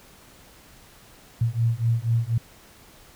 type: beating tone pair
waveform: sine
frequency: 113.8 / 117.9 Hz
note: A#2 / A#2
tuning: -41 / +20 cents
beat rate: 4.1 Hz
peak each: -23 dBFS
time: 1.41-2.38 s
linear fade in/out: 5 ms
effects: pink hiss -51 dBFS RMS until 3.15 s